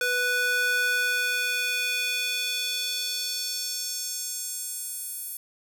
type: tone with high-pass filter sweep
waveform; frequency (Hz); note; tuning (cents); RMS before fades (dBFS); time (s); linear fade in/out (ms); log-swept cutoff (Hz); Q
square; 493.9; B4; 0; -28; 0.01-5.37; 2; 1000 to 11000; 2
effects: none